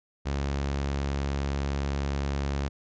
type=tone; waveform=sawtooth; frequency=69.8 Hz; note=C#2; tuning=13 cents sharp; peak=-23 dBFS; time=0.25-2.69 s; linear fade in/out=20 ms; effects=resampled to 16000 Hz